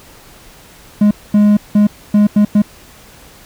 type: tone bursts at uneven times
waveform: triangle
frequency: 207.7 Hz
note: G#3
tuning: in tune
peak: -4 dBFS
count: 6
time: 1.01-1.11 / 1.34-1.57 / 1.75-1.87 / 2.14-2.27 / 2.36-2.45 / 2.55-2.62 s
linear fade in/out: 5 ms
effects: pink hiss -41 dBFS RMS until 3.45 s